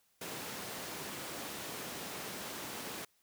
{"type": "high-pass noise", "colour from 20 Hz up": "pink", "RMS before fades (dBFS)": -43, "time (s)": [0.21, 3.05], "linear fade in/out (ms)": 5, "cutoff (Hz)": 190, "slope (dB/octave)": 12, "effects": ["white hiss -73 dBFS RMS until 3.22 s"]}